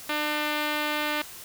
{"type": "tone with notch filter", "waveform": "5% pulse", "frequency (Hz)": 299.9, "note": "D4", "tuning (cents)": 36, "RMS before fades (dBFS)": -28, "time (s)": [0.09, 1.22], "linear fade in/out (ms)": 5, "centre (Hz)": 8800, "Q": 0.59, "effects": ["white hiss -43 dBFS RMS until 1.44 s"]}